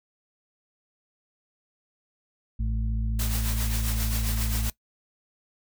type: harmonic tone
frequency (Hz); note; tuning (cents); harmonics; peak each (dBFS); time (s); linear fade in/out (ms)
55; A1; 0; 1 / 2 / 4; -25 / -32 / -37; 2.59-4.7; 10
type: noise with tremolo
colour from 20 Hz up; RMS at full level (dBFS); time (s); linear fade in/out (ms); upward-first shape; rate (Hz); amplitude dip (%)
white; -31; 3.19-4.7; 2; triangle; 7.5; 60
effects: noise-tail reverb RT60 0.1 s tail -20 dB re dry